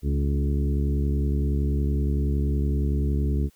harmonic tone with a mistuned harmonic, 70.7 Hz, C#2, 35 cents sharp, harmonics 1 / 2 / 3 / 4 / 5 / 6, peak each -22 / -28 / -32 / -34 / -36 / -38 dBFS, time 0.02-3.5 s, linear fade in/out 50 ms, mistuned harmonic 3, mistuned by +31 cents, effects white hiss -62 dBFS RMS until 3.55 s

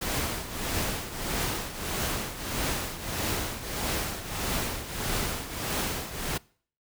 pink noise with tremolo, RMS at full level -28 dBFS, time 0.01-6.38 s, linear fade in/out 10 ms, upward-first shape triangle, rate 1.6 Hz, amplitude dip 75%, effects noise-tail reverb RT60 0.5 s tail -24 dB re dry

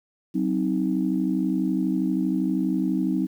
sine chord, C diminished, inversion second, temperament just, 188.37 / 261.6 / 314 Hz, Gb3 / C4 / Eb4, +31 / 0 / +16 cents, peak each -25 dBFS, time 0.34-3.27 s, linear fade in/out 20 ms, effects tanh soft clip ceiling -11 dBFS + 9-bit

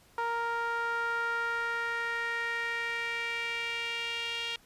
sawtooth tone with band-pass filter sweep, 466.2 Hz, A#4, in tune, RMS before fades -33 dBFS, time 0.18-4.56 s, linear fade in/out 2 ms, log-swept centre 1100 to 3000 Hz, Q 3.4, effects pink hiss -61 dBFS RMS until 4.65 s + resampled to 32000 Hz

